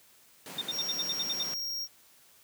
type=high-pass noise; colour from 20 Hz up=pink; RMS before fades=-44 dBFS; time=0.46-1.54 s; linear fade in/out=0 ms; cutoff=160 Hz; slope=24 dB/octave
type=tone bursts; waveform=sine; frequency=3629 Hz; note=A#7; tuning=47 cents flat; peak=-29 dBFS; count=9; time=0.58-1.431 s; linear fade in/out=5 ms; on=35 ms; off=67 ms
type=tone; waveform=square; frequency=5588 Hz; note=F8; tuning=in tune; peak=-33 dBFS; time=0.7-1.88 s; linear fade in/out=50 ms
effects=white hiss -60 dBFS RMS until 2.43 s + high-pass 60 Hz 12 dB/octave